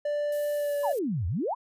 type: tone with pitch glide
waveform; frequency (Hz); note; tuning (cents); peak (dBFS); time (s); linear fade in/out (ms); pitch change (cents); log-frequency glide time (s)
triangle; 587.3 to 575.5; D5 to D5; 0 to -35; -24; 0.05-0.93; 5; -35; 0.55-0.78
type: noise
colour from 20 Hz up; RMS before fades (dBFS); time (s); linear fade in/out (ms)
violet; -43; 0.32-0.99; 2
type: exponential two-way sweep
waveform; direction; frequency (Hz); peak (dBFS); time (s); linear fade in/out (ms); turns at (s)
sine; down then up; 1067 to 77.78 to 1067; -26; 0.83-1.55; 20; 1.27
effects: resampled to 32000 Hz